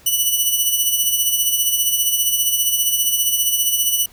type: tone with tremolo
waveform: 5% pulse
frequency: 2960 Hz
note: F#7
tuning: in tune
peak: -5 dBFS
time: 0.06-4.06 s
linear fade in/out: 5 ms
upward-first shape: sine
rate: 15 Hz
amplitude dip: 50%
effects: pink hiss -48 dBFS RMS until 4.12 s